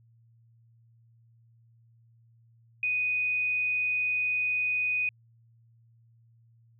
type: tone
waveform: sine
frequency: 2488 Hz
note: D#7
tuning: 1 cent flat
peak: -25 dBFS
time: 2.83-5.09 s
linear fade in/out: 2 ms
effects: added 115 Hz sine -58 dBFS peak until 6.79 s